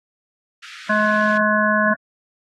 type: high-pass noise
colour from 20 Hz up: pink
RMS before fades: -35 dBFS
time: 0.62-1.38 s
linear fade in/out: 10 ms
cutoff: 1300 Hz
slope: 96 dB/octave
type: harmonic tone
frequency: 212.1 Hz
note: G#3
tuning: 37 cents sharp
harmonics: 1 / 3 / 5 / 7 / 8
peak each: -21 / -21 / -21 / -21 / -21 dBFS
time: 0.89-1.94 s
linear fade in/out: 10 ms
effects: low-pass 4000 Hz 12 dB/octave + AAC 32 kbps